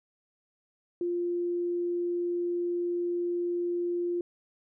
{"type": "tone", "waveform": "sine", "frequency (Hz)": 349.2, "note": "F4", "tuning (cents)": 0, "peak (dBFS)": -27, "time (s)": [1.01, 4.21], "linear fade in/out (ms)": 2, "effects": []}